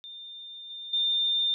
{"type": "tone with level steps", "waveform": "sine", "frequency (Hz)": 3607, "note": "A7", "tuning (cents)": 42, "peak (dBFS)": [-40, -37, -23], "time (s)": [0.04, 1.54], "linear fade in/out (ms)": 0, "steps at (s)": [0.7, 0.93], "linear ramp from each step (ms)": 5, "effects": []}